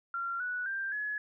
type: tone with pitch steps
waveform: sine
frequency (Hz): 1377 / 1475.8 / 1581.8 / 1695.3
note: F6 / F#6 / G6 / G#6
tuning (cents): -25 / -5 / +15 / +35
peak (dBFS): -32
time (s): 0.14-1.18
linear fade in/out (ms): 2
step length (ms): 260
effects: none